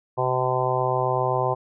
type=harmonic tone; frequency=127.8 Hz; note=C3; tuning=40 cents flat; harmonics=1 / 3 / 4 / 5 / 6 / 7 / 8; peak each=-28 / -28 / -28 / -28 / -28 / -28 / -28 dBFS; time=0.17-1.55 s; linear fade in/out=20 ms; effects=none